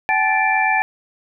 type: tone cluster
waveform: sine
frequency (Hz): 767 / 855 / 1751 / 2354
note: G5 / A5 / A6 / D7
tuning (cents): -38 / -50 / -9 / +3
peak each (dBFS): -20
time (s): 0.09-0.82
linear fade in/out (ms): 0
effects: none